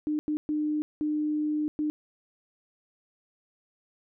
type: tone bursts at uneven times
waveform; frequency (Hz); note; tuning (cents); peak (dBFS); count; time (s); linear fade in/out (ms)
sine; 302.2; D4; +50; -25; 5; 0.07-0.19 / 0.28-0.37 / 0.49-0.82 / 1.01-1.68 / 1.79-1.9; 0
effects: none